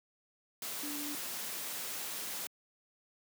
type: tone in noise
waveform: sine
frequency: 292.2 Hz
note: D4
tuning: 9 cents flat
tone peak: -41 dBFS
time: 0.83-1.15 s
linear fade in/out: 2 ms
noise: white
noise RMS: -40 dBFS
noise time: 0.62-2.47 s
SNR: -4 dB
effects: high-pass 150 Hz 12 dB/octave